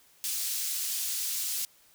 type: high-pass noise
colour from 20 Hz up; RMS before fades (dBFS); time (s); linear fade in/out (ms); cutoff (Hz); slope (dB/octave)
pink; -32; 0.24-1.65; 0; 5400; 12
effects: white hiss -61 dBFS RMS until 1.94 s